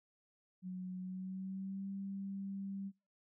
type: tone with pitch glide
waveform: sine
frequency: 183.9 to 195.96 Hz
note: F#3 to G3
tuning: -10 to 0 cents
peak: -40 dBFS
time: 0.62-2.92 s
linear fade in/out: 50 ms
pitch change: +110 cents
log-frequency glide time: 0.99-1.88 s
effects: noise-tail reverb RT60 0.3 s tail -25 dB re dry